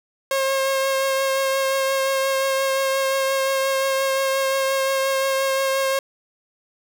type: tone with vibrato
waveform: sawtooth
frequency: 538 Hz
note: C5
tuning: 48 cents sharp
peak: -15 dBFS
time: 0.31-5.99 s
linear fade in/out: 2 ms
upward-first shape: triangle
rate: 5.7 Hz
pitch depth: 18 cents each way
effects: none